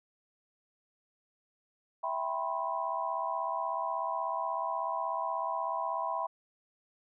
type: chord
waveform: sine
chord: C major seventh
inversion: first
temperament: equal with one note detuned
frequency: 659.3 / 784 / 987.8 / 1064.2 Hz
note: E5 / G5 / B5 / C6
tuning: 0 / 0 / 0 / +29 cents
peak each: -37 / -38 / -34 / -38 dBFS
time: 2.03-6.27 s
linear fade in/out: 10 ms
effects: none